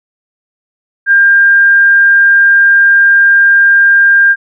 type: tone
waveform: sine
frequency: 1600 Hz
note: G6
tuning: 35 cents sharp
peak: -3 dBFS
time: 1.06-4.36 s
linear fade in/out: 50 ms
effects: none